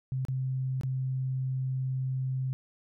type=tone with dropouts; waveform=sine; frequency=130.81 Hz; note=C3; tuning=in tune; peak=-28 dBFS; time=0.12-2.53 s; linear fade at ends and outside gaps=0 ms; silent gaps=0.251-0.284 / 0.811-0.834 s; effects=none